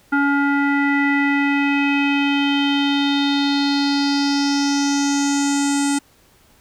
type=tone with low-pass filter sweep; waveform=square; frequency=282.4 Hz; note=C#4; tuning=32 cents sharp; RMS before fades=-18 dBFS; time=0.12-5.99 s; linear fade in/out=10 ms; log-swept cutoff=1500 to 8300 Hz; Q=4.9; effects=pink hiss -54 dBFS RMS until 6.6 s